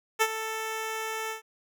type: tone with ADSR envelope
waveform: 10% pulse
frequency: 441.6 Hz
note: A4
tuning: 6 cents sharp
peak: -11 dBFS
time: 0.19-1.42 s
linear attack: 27 ms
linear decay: 52 ms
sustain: -12 dB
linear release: 120 ms
effects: none